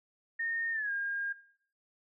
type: tone with pitch glide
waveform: sine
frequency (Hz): 1835 to 1616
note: A#6 to G#6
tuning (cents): -28 to -48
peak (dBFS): -31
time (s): 0.39-1.33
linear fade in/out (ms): 10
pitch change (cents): -220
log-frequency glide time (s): 0.72-0.91
effects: noise-tail reverb RT60 0.6 s tail -18 dB re dry